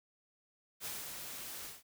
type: noise with ADSR envelope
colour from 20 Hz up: white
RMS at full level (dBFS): -41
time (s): 0.8-1.83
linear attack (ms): 51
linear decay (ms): 210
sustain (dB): -4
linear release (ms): 180
effects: none